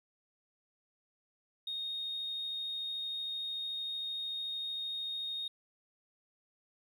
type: tone with amplitude modulation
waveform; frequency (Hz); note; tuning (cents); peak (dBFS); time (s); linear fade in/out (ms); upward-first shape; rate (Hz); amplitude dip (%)
triangle; 3712; A#7; -8; -31; 1.67-5.48; 5; sine; 73.3; 30
effects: tanh soft clip ceiling -33 dBFS

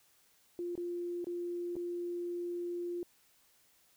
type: tone with dropouts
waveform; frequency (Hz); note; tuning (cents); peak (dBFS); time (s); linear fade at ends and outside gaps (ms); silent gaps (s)
sine; 349.2; F4; 0; -35; 0.59-3.03; 1; 0.754-0.777 / 1.244-1.269 / 1.756-1.765
effects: white hiss -68 dBFS RMS until 3.96 s

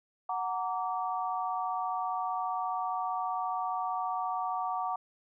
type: chord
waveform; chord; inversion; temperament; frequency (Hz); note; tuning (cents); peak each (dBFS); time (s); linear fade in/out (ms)
sine; Gb augmented; none; just; 740 / 925 / 1156.2; Gb5 / Bb5 / D6; 0 / -14 / -27; -33 / -36 / -35; 0.29-4.96; 5
effects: none

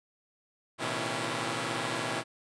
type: tone cluster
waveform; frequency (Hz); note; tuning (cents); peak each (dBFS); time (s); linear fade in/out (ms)
5% pulse; 113.8 / 127.8 / 159.9 / 277 / 337.1; A#2 / C3 / D#3 / C#4 / E4; -41 / -40 / +48 / -1 / +39; -26; 0.78-2.24; 50
effects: resampled to 22050 Hz

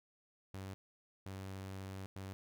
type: tone bursts at uneven times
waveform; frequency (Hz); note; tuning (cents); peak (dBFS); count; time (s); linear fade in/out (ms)
sawtooth; 96; G2; -36; -40; 3; 0.54-0.74 / 1.26-2.06 / 2.16-2.33; 0
effects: none

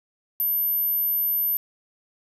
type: tone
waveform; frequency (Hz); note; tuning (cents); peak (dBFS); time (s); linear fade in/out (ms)
sine; 13010; G#9; -37; -19; 0.4-1.57; 0
effects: tanh soft clip ceiling -18 dBFS + 9-bit

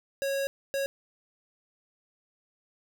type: tone bursts at uneven times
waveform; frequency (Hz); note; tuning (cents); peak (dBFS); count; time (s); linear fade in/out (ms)
square; 550; C#5; -14; -28; 2; 0.22-0.47 / 0.74-0.86; 0
effects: none

